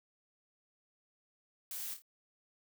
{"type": "noise with echo", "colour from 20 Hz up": "blue", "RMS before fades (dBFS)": -42, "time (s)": [1.71, 1.94], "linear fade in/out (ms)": 2, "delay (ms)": 27, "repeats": 3, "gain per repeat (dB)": -7, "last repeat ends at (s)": 2.021, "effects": []}